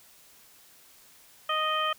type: harmonic tone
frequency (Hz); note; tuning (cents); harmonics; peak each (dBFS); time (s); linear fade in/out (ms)
622; D#5; -1; 1 / 2 / 3 / 4 / 5; -34 / -27 / -36 / -37 / -32; 1.49-1.93; 5
effects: white hiss -56 dBFS RMS until 1.98 s